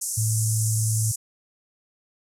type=band-pass noise; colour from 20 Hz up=white; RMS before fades=-29 dBFS; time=0.01-1.16 s; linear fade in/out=10 ms; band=5900 to 11000 Hz; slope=48 dB/octave
type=tone; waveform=sine; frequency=110 Hz; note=A2; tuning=in tune; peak=-21 dBFS; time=0.17-1.12 s; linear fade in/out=10 ms
effects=none